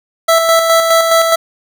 25% pulse tone with tremolo, 659.3 Hz, E5, in tune, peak -3 dBFS, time 0.28-1.36 s, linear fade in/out 10 ms, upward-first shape square, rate 4.8 Hz, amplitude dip 40%, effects none

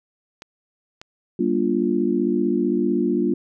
clicks, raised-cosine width 0.2 ms, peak -20 dBFS, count 2, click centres 0.421 / 1.015 s
sine chord, G minor seventh, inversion none, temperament equal with one note detuned, 196 / 238 / 293.7 / 349.2 Hz, G3 / Bb3 / D4 / F4, 0 / +36 / 0 / 0 cents, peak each -25 / -23 / -24 / -22 dBFS, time 1.39-3.34 s, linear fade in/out 5 ms
effects none

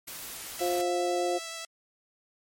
white noise, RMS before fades -40 dBFS, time 0.07-0.82 s, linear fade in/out 10 ms
5% pulse tone with vibrato, 660 Hz, E5, 2 cents sharp, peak -25 dBFS, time 0.59-1.65 s, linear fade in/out 2 ms, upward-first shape sine, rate 9.7 Hz, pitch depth 9 cents each way
harmonic tone, 176.6 Hz, F3, 20 cents sharp, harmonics 2 / 3 / 4, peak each -29 / -31 / -30 dBFS, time 0.6-1.39 s, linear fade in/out 20 ms
effects MP3 64 kbps

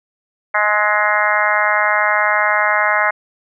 harmonic tone with a mistuned harmonic, 209.7 Hz, G#3, 17 cents sharp, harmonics 3 / 4 / 5 / 6 / 7 / 8 / 9 / 10, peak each -21 / -21 / -21 / -21 / -21 / -21 / -21 / -21 dBFS, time 0.54-3.11 s, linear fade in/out 10 ms, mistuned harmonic 6, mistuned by +16 cents, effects none

